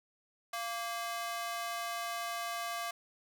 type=ring-modulated tone; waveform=sawtooth; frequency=926 Hz; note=A#5; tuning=12 cents flat; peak=-29 dBFS; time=0.53-2.91 s; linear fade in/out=5 ms; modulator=234 Hz; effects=none